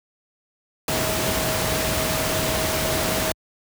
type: tone in noise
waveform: sine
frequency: 636 Hz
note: D#5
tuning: 38 cents sharp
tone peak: -28 dBFS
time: 0.88-3.32 s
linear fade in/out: 2 ms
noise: pink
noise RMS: -23 dBFS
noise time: 0.88-3.32 s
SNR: -8 dB
effects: high-pass 60 Hz 12 dB/octave